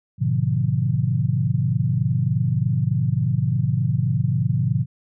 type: chord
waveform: sine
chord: G# diminished seventh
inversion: none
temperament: equal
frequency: 103.83 / 123.47 / 146.83 / 174.61 Hz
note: G#2 / B2 / D3 / F3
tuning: 0 / 0 / 0 / 0 cents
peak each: -25 / -21 / -23 / -26 dBFS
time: 0.18-4.86 s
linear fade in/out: 50 ms
effects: none